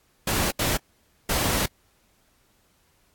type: noise bursts at uneven times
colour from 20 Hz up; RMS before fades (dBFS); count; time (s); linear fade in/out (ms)
pink; -24; 3; 0.27-0.51 / 0.59-0.77 / 1.29-1.66; 5
effects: pink hiss -64 dBFS RMS until 3.14 s + AAC 64 kbps